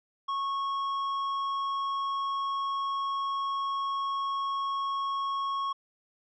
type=tone with tanh clipping; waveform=triangle; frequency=1100 Hz; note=C#6; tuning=14 cents flat; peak=-30 dBFS; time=0.28-5.73 s; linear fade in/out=10 ms; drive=13 dB; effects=low-pass 5000 Hz 12 dB/octave